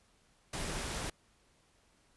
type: noise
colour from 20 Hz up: pink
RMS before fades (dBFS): -38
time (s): 0.53-1.1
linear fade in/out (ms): 5
effects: pink hiss -69 dBFS RMS until 2.16 s + resampled to 24000 Hz